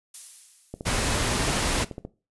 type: noise with exponential decay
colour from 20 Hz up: violet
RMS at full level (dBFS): -34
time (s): 0.14-1.29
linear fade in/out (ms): 5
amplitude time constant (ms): 250
type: click train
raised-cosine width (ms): 2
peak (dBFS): -21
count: 20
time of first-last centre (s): 0.74-2.05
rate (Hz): 14.5
type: noise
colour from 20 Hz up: pink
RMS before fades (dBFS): -25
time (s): 0.85-1.85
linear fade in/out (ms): 20
effects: noise-tail reverb RT60 0.3 s tail -17 dB re dry + resampled to 24000 Hz